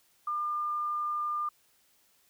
sine tone, 1202 Hz, D6, 40 cents sharp, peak -29 dBFS, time 0.27-1.49 s, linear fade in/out 5 ms, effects white hiss -67 dBFS RMS until 2.29 s

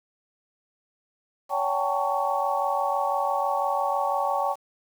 sine tone cluster, 566 / 766 / 812 / 896 / 1117 Hz, C#5 / G5 / G#5 / A5 / C#6, +36 / -40 / -39 / +31 / +13 cents, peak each -29 dBFS, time 1.49-4.56 s, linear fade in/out 50 ms, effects 8-bit

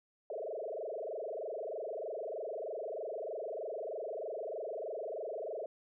sine tone with frequency modulation, 540 Hz, C#5, 45 cents flat, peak -37 dBFS, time 0.3-5.66 s, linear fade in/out 2 ms, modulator 23.2 Hz, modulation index 5.5, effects none

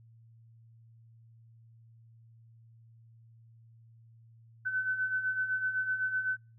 sine beating tone pair, 1510 / 1517.9 Hz, F#6 / F#6, +35 / +44 cents, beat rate 7.9 Hz, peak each -37 / -30 dBFS, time 4.65-6.37 s, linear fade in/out 20 ms, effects noise-tail reverb RT60 0.3 s tail -26 dB re dry + added 114 Hz sine -55 dBFS peak until 6.58 s

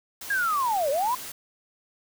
white noise, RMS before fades -38 dBFS, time 0.21-1.32 s, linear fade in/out 5 ms
sine linear two-way sweep, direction down then up, 1661.2 to 531 to 1040 Hz, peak -22 dBFS, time 0.3-1.15 s, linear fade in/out 5 ms, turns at 0.9 s
effects none

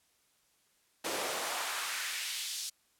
pink noise with high-pass filter sweep, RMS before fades -36 dBFS, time 1.04-2.7 s, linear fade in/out 10 ms, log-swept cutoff 350 to 5100 Hz, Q 1.3, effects white hiss -71 dBFS RMS until 2.99 s + low-pass 12000 Hz 12 dB/octave

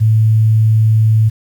sine tone, 110 Hz, A2, in tune, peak -7 dBFS, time 0-1.3 s, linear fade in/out 20 ms, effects 7-bit

